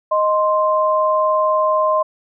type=tone pair together; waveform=sine; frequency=622.3 / 1046.5 Hz; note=D#5 / C6; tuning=0 / 0 cents; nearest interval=major sixth; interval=900 cents; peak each=-16 dBFS; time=0.11-2.03 s; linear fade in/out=10 ms; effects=none